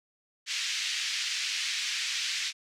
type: band-pass noise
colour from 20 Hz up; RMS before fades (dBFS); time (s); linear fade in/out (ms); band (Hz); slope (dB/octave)
pink; -32; 0.46-2.53; 50; 2100 to 6400; 24
effects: none